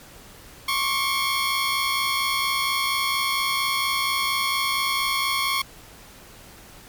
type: tone pair together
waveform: 15% pulse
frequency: 1081.7 / 1146 Hz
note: C#6 / D6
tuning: -43 / -43 cents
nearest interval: minor second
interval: 100 cents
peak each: -16 / -21 dBFS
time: 0.68-5.62 s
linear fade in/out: 5 ms
effects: pink hiss -46 dBFS RMS until 6.88 s + MP3 96 kbps